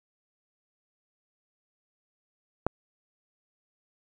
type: click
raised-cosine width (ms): 1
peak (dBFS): -10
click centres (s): 2.666
effects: none